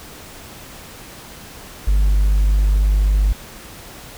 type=tone; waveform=triangle; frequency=50.2 Hz; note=G1; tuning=42 cents sharp; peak=-9 dBFS; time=1.87-3.33 s; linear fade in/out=10 ms; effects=tanh soft clip ceiling -6 dBFS + pink hiss -38 dBFS RMS until 4.17 s